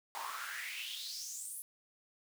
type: noise with high-pass filter sweep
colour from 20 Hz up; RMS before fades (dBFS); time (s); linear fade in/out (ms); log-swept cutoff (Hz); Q
pink; -43; 0.15-1.62; 0; 850 to 11000; 5.6
effects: none

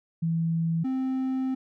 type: tone pair in turn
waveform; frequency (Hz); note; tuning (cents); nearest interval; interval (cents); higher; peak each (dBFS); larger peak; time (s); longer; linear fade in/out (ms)
sine / triangle; 164.81 / 261.6; E3 / C4; 0 / 0; minor sixth; 800; second; -23 / -23; neither; 0.22-0.84 / 0.84-1.55; second; 10
effects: none

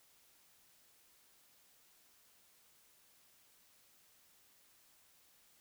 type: silence
effects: white hiss -68 dBFS RMS until 5.6 s

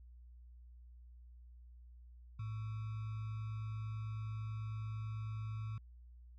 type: tone with sample-and-hold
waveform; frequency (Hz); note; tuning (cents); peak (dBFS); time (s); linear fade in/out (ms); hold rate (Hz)
sine; 109.1; A2; -14; -39; 2.39-5.78; 5; 1225
effects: added 60 Hz sine -54 dBFS peak until 6.38 s + low-pass 3000 Hz 12 dB/octave

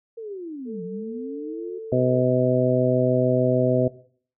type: linear two-way sweep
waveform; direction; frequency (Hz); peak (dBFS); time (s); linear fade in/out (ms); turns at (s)
sine; down then up; 466.2 to 171.6 to 374.5; -31; 0.17-1.79; 10; 0.83
type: tone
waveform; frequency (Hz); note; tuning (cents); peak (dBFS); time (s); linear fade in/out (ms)
sine; 444.6; A4; +18; -31; 0.65-2.24; 50
type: harmonic tone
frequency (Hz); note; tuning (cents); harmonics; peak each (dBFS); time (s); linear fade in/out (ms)
126.7; B2; +45; 1 / 2 / 3 / 4 / 5; -24 / -24 / -24 / -24 / -24; 1.92-3.88; 5
effects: noise-tail reverb RT60 0.5 s tail -17 dB re dry

